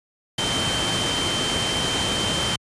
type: tone in noise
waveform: sine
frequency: 3115 Hz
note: G7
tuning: 12 cents flat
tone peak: -25 dBFS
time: 0.38-2.56 s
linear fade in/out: 5 ms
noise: pink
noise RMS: -24 dBFS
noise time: 0.38-2.56 s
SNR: -4 dB
effects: high-pass 80 Hz 12 dB/octave + resampled to 22050 Hz